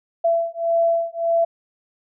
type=beating tone pair; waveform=sine; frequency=670 / 671.7 Hz; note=E5 / E5; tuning=+28 / +32 cents; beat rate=1.7 Hz; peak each=-20 / -20 dBFS; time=0.24-1.45 s; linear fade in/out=10 ms; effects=none